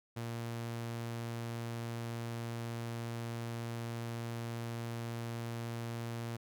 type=tone; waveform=sawtooth; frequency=116.6 Hz; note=A#2; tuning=1 cent sharp; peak=-34 dBFS; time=0.16-6.37 s; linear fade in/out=10 ms; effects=none